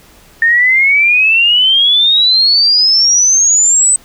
sine exponential sweep, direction up, 1810 to 8140 Hz, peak -6 dBFS, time 0.42-3.96 s, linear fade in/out 2 ms, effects pink hiss -43 dBFS RMS until 4.04 s

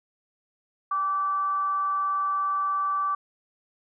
sine tone with frequency modulation, 1161 Hz, D6, 20 cents flat, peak -23 dBFS, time 0.91-3.15 s, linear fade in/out 5 ms, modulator 361 Hz, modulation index 0.22, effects none

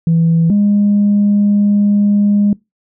sine tone pair in turn, 165.3 / 204.7 Hz, E3 / G#3, +5 / -25 cents, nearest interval major third, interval 370 cents, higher second, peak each -7 dBFS, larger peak neither, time 0.07-0.5 / 0.5-2.53 s, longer second, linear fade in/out 2 ms, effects noise-tail reverb RT60 0.2 s tail -24 dB re dry + tanh soft clip ceiling -5 dBFS

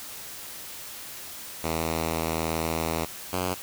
5% pulse tone pair in turn, 81.2 / 91.19 Hz, E2 / F#2, -26 / -25 cents, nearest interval major second, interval 201 cents, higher second, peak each -15 dBFS, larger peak neither, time 1.63-3.06 / 3.32-3.55 s, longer first, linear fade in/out 20 ms, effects white hiss -40 dBFS RMS until 3.62 s

